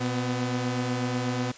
sawtooth tone pair together, 121.87 / 251.9 Hz, B2 / B3, -23 / +34 cents, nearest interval octave + minor second, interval 1257 cents, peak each -25 dBFS, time 0-1.52 s, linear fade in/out 10 ms, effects white hiss -47 dBFS RMS until 1.57 s + resampled to 16000 Hz

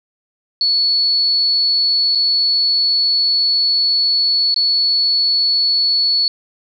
sine tone with dropouts, 4414 Hz, C#8, 8 cents flat, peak -12 dBFS, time 0.61-6.28 s, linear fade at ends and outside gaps 1 ms, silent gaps 2.15-2.155 / 4.543-4.562 s, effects none

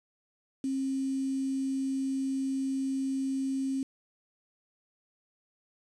sine tone with quantisation, 268 Hz, C4, 42 cents sharp, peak -28 dBFS, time 0.64-3.83 s, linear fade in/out 2 ms, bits 8, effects resampled to 24000 Hz

